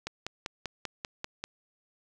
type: click train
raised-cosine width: 0.2 ms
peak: -17 dBFS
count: 8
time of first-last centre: 0.07-1.44 s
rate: 5.11 Hz
effects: none